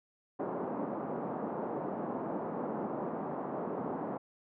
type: band-pass noise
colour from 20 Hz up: pink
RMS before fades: -37 dBFS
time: 0.39-4.18 s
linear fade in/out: 10 ms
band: 190 to 1000 Hz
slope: 24 dB/octave
effects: none